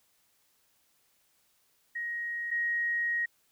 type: tone pair in turn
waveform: sine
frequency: 1884 / 1884 Hz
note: A#6 / A#6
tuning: +18 / +18 cents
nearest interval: unison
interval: 0 cents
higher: neither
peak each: -32 / -27 dBFS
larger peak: second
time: 1.95-2.51 / 2.51-3.26 s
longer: second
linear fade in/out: 10 ms
effects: white hiss -70 dBFS RMS until 3.51 s